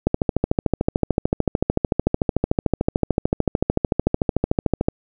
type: click train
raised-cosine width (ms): 2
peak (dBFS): -3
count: 66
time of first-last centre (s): 0.07-4.885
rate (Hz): 13.5
effects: none